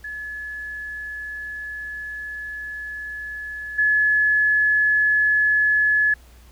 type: tone with level steps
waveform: sine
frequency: 1708 Hz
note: G#6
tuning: 48 cents sharp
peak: -29 / -15 dBFS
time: 0.04-6.14 s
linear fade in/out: 5 ms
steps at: 3.78 s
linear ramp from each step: 10 ms
effects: added 60 Hz sine -46 dBFS peak until 6.51 s + pink hiss -54 dBFS RMS until 6.51 s